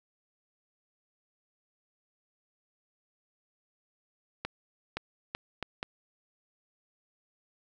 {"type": "accelerating click train", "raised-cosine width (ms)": 0.3, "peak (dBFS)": -17, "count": 5, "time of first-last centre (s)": [4.45, 5.829], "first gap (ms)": 520, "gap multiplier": 0.73, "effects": []}